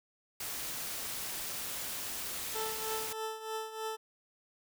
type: noise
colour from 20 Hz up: white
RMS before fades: -39 dBFS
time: 0.4-3.13 s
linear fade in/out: 5 ms
type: tone with tremolo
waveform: 20% pulse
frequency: 440 Hz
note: A4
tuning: in tune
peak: -29 dBFS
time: 2.54-3.97 s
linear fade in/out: 20 ms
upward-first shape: triangle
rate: 3.2 Hz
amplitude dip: 75%
effects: none